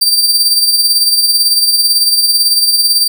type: tone with tremolo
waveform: sawtooth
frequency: 4680 Hz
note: D8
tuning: 7 cents flat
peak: -3 dBFS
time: 0.01-3.08 s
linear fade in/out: 10 ms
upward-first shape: sine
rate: 18 Hz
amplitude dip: 50%
effects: none